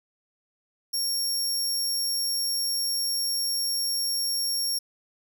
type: tone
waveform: 25% pulse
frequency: 5530 Hz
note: F8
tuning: 18 cents flat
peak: -20 dBFS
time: 0.93-4.79 s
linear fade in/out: 10 ms
effects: none